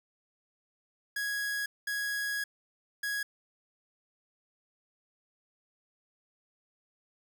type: tone bursts at uneven times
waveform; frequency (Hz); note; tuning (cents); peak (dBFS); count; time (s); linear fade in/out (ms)
45% pulse; 1661.2; G#6; 0; -31; 3; 1.16-1.66 / 1.87-2.44 / 3.03-3.23; 5
effects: none